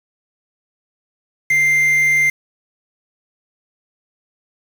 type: tone with quantisation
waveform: triangle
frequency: 2093 Hz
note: C7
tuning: in tune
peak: -10 dBFS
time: 1.5-2.3 s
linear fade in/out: 5 ms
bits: 5
effects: none